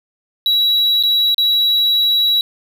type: tone with dropouts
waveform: triangle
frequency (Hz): 3896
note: B7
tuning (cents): -24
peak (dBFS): -10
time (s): 0.46-2.41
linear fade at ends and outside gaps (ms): 1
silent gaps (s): 1.027-1.035 / 1.345-1.381
effects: none